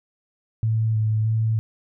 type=tone with vibrato; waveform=sine; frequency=110 Hz; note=A2; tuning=in tune; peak=-18 dBFS; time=0.63-1.59 s; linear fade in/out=0 ms; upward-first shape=square; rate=1.6 Hz; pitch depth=18 cents each way; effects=none